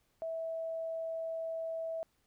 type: tone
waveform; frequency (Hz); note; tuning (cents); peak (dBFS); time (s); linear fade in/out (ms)
sine; 653; E5; -17; -35; 0.22-2.03; 0
effects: pink hiss -75 dBFS RMS until 2.26 s